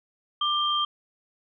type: tone pair together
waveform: sine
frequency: 1188 / 3172 Hz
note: D6 / G7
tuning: +20 / +20 cents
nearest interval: octave + perfect fourth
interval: 1700 cents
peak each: -25 dBFS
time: 0.41-0.85 s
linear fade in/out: 5 ms
effects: none